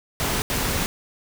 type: noise bursts at uneven times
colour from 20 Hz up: pink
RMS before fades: -24 dBFS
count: 2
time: 0.2-0.42 / 0.5-0.86 s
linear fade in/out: 0 ms
effects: none